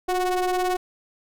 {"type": "ring-modulated tone", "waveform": "square", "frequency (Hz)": 185, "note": "F#3", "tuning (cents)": 0, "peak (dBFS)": -19, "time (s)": [0.08, 0.77], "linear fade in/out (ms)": 10, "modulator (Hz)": 546, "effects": []}